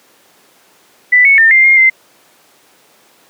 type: tone with pitch steps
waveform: sine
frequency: 1986 / 2210 / 1806 / 2099 / 2128 / 2077 Hz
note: B6 / C#7 / A6 / C7 / C7 / C7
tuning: +9 / -6 / +45 / +5 / +29 / -13 cents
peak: -4 dBFS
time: 1.12-1.9 s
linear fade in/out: 10 ms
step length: 130 ms
effects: pink hiss -48 dBFS RMS until 3.29 s + high-pass 300 Hz 12 dB/octave